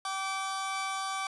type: tone pair together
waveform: sawtooth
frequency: 772 / 1159 Hz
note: G5 / D6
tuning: -27 / -23 cents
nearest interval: perfect fifth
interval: 704 cents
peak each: -32 / -30 dBFS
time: 0.05-1.27 s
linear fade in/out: 2 ms
effects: resampled to 24000 Hz